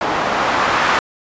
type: noise with low-pass filter sweep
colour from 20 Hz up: blue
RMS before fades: -17 dBFS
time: 0.01-0.99 s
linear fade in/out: 2 ms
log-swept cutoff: 840 to 1300 Hz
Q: 1.2
effects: resampled to 16000 Hz